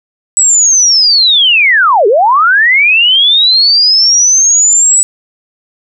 sine linear two-way sweep, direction down then up, 7930 to 378.9 to 7930 Hz, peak -4 dBFS, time 0.37-5.03 s, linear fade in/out 0 ms, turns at 2.07 s, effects none

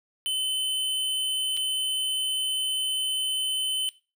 square tone with dropouts, 3045 Hz, F#7, 49 cents sharp, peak -26 dBFS, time 0.26-3.89 s, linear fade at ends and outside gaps 0 ms, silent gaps 1.568-1.573 s, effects noise-tail reverb RT60 0.3 s tail -18 dB re dry

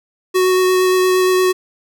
square tone with vibrato, 370 Hz, F#4, in tune, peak -12 dBFS, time 0.34-1.53 s, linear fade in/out 20 ms, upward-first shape sine, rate 8.6 Hz, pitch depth 10 cents each way, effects none

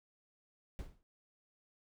brown noise with exponential decay, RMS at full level -39 dBFS, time 0.79-1.03 s, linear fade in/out 0 ms, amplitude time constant 52 ms, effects none

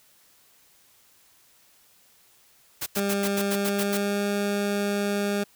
white noise bursts, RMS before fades -30 dBFS, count 9, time 2.81-3.976 s, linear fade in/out 10 ms, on 54 ms, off 85 ms
20% pulse tone with pitch glide, 200 to 202.8 Hz, G3 to G#3, +35 to -41 cents, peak -19 dBFS, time 2.96-5.44 s, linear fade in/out 10 ms, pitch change +24 cents, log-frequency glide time 3.52-4.25 s
effects white hiss -59 dBFS RMS until 5.55 s

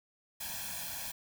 white noise with comb filter, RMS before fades -40 dBFS, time 0.4-1.12 s, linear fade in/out 10 ms, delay 1.2 ms, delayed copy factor +0.9, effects none

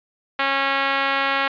5% pulse tone with band-pass filter, 273.9 Hz, C#4, 21 cents flat, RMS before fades -21 dBFS, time 0.39-1.48 s, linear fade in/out 5 ms, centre 1300 Hz, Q 0.57, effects resampled to 11025 Hz

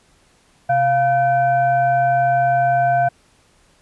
sine tone with frequency modulation, 697 Hz, F5, 4 cents flat, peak -13 dBFS, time 0.69-3.09 s, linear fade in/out 10 ms, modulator 828 Hz, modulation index 0.53, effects pink hiss -56 dBFS RMS until 3.81 s + resampled to 24000 Hz

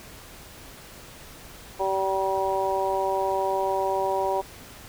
harmonic tone, 192.4 Hz, G3, 32 cents flat, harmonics 2 / 3 / 4 / 5, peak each -28 / -28 / -28 / -28 dBFS, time 1.79-4.42 s, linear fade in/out 20 ms, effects pink hiss -45 dBFS RMS until 4.88 s

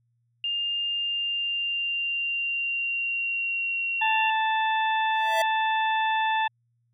sine tone with pitch glide, 2808 to 2744 Hz, F7 to F7, +9 to -31 cents, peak -25 dBFS, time 0.44-4.3 s, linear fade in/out 2 ms, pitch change -40 cents, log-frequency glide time 0.86-3.81 s
harmonic tone, 880 Hz, A5, in tune, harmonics 1 / 2 / 3 / 4, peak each -23 / -29 / -33 / -35 dBFS, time 4.01-6.48 s, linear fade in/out 10 ms
square tone with exponential growth, 659.3 Hz, E5, in tune, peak -22 dBFS, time 5.1-5.42 s, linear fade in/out 5 ms, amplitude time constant 68 ms
effects added 118 Hz sine -67 dBFS peak until 6.93 s

